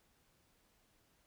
silence, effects pink hiss -73 dBFS RMS until 1.26 s

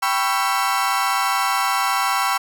35% pulse chord, C# half-diminished seventh, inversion second, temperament equal with one note detuned, 784 / 987.8 / 1108.7 / 1343.1 Hz, G5 / B5 / C#6 / E6, 0 / 0 / 0 / +32 cents, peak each -22 dBFS, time 0.02-2.38 s, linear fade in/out 10 ms, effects none

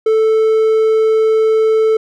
triangle tone, 440 Hz, A4, in tune, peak -7 dBFS, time 0.06-1.97 s, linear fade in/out 5 ms, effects none

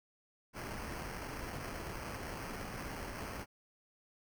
pink noise with sample-and-hold, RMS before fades -43 dBFS, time 0.53-3.46 s, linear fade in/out 50 ms, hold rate 3675 Hz, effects none

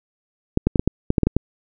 clicks, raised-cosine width 3 ms, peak -3 dBFS, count 10, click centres 0.574 / 0.67 / 0.758 / 0.795 / 0.876 / 1.104 / 1.182 / 1.233 / 1.27 / 1.366 s, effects none

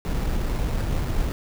brown noise with sample-and-hold, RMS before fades -24 dBFS, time 0.05-1.32 s, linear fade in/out 0 ms, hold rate 3150 Hz, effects none

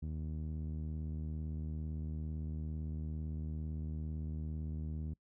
sawtooth tone with low-pass filter, 77.78 Hz, D#2, in tune, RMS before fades -40 dBFS, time 0.02-5.14 s, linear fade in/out 10 ms, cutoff 210 Hz, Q 1.3, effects noise-tail reverb RT60 0.1 s tail -24 dB re dry

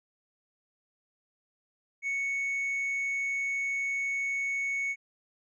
sine tone with tanh clipping, 2217 Hz, C#7, in tune, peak -29 dBFS, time 2.02-4.96 s, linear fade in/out 50 ms, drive 2 dB, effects none

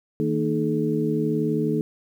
sine tone cluster, 157.6 / 229.8 / 308.7 / 427.5 Hz, D#3 / A#3 / D#4 / A4, +23 / -25 / -14 / -50 cents, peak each -26 dBFS, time 0.2-1.81 s, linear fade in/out 0 ms, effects 9-bit

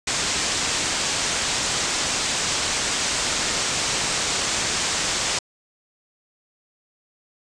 white low-pass noise, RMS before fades -24 dBFS, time 0.07-5.39 s, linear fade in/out 5 ms, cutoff 8200 Hz, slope 48 dB/octave, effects resampled to 22050 Hz

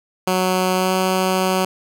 10% pulse tone with pitch glide, 185 to 186.93 Hz, F#3 to F#3, 0 to +18 cents, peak -8 dBFS, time 0.27-1.65 s, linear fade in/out 5 ms, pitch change +18 cents, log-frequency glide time 0.75-0.93 s, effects none

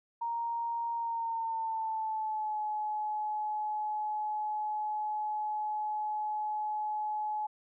sine tone with pitch glide, 932.3 to 850 Hz, A#5 to G#5, 0 to +40 cents, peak -31 dBFS, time 0.21-7.47 s, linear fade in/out 10 ms, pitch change -160 cents, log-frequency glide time 0.95-2.59 s, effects none

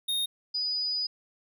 square / sine tone pair in turn, 3700 / 4955 Hz, A#7 / D#8, -14 / -8 cents, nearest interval perfect fourth, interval 506 cents, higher second, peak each -27 dBFS, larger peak neither, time 0.08-0.26 / 0.54-1.07 s, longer second, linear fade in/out 10 ms, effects none

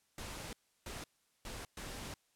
pink noise bursts at uneven times, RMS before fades -45 dBFS, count 4, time 0.18-0.53 / 0.86-1.04 / 1.45-1.65 / 1.77-2.14 s, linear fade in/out 2 ms, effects white hiss -75 dBFS RMS until 2.35 s + low-pass 11000 Hz 12 dB/octave

